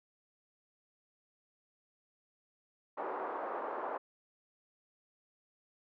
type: band-pass noise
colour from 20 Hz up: white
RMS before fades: -39 dBFS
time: 2.97-3.98 s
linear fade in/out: 10 ms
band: 350 to 1100 Hz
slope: 24 dB/octave
effects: none